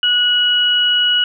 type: tone pair together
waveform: sine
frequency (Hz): 1464 / 2920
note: F#6 / F#7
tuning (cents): -19 / -24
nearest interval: octave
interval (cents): 1195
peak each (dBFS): -19 / -12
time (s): 0.03-1.24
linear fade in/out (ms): 2
effects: none